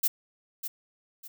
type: noise with echo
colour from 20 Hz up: violet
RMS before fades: -24 dBFS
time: 0.03-0.08 s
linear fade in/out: 10 ms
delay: 600 ms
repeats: 2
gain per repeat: -10 dB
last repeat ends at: 1.28 s
effects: none